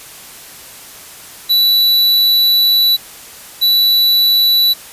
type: tone pair in turn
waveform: square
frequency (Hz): 3951 / 3951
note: B7 / B7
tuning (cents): 0 / 0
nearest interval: unison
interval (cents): 0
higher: neither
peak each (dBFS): -9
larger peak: neither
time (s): 1.49-2.97 / 3.61-4.74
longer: first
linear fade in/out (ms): 20
effects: white hiss -35 dBFS RMS until 4.92 s + resampled to 32000 Hz